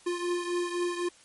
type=beating tone pair; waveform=square; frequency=350.4 / 354.3 Hz; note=F4 / F4; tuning=+6 / +25 cents; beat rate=3.9 Hz; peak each=-30 / -35 dBFS; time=0.06-1.09 s; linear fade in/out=10 ms; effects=white hiss -57 dBFS RMS until 1.24 s + MP3 48 kbps